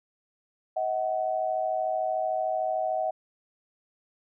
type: tone pair together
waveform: sine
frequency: 636 / 749.4 Hz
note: D#5 / F#5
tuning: +38 / +22 cents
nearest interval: minor third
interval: 284 cents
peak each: -28 dBFS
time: 0.76-3.11 s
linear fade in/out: 10 ms
effects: none